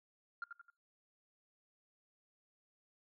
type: tone with echo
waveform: sine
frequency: 1396.9 Hz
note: F6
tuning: in tune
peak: -37 dBFS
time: 0.42-0.44 s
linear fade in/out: 2 ms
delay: 87 ms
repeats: 3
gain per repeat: -7 dB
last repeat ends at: 0.701 s
effects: noise-tail reverb RT60 0.4 s tail -26 dB re dry + tanh soft clip ceiling -36 dBFS